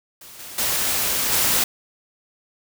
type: noise with level steps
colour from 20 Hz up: white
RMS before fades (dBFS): -42 / -37 / -22 / -19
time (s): 0.21-1.64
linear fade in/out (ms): 5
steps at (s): 0.39 / 0.58 / 1.32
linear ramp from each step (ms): 5
effects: none